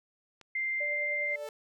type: click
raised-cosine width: 0.2 ms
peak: -34 dBFS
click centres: 0.413 s
type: tone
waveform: sine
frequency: 2093 Hz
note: C7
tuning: in tune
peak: -29 dBFS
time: 0.55-1.36 s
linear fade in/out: 5 ms
type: tone with tremolo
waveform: sine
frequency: 587.3 Hz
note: D5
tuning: in tune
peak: -35 dBFS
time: 0.8-1.48 s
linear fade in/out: 10 ms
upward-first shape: triangle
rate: 10 Hz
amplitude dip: 45%
type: tone with exponential growth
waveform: sawtooth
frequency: 440 Hz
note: A4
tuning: in tune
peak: -35 dBFS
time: 1.13-1.49 s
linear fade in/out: 1 ms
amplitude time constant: 78 ms
effects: none